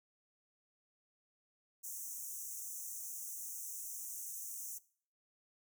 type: high-pass noise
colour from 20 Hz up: pink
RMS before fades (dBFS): -45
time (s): 1.83-4.79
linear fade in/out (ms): 20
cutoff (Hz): 5900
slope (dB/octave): 96
effects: noise-tail reverb RT60 0.5 s tail -20 dB re dry